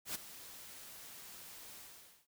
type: noise with ADSR envelope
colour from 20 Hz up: white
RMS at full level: -38 dBFS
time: 0.05-2.27 s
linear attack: 100 ms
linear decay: 12 ms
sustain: -14 dB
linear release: 510 ms
effects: none